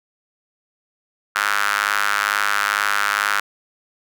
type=tone with high-pass filter; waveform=square; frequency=51.1 Hz; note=G#1; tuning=27 cents flat; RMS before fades=-20 dBFS; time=1.35-3.4 s; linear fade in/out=5 ms; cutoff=1400 Hz; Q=3.9; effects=none